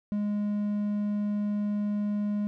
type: tone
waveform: triangle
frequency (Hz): 207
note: G#3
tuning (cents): -5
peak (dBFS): -24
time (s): 0.12-2.47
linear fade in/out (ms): 0
effects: none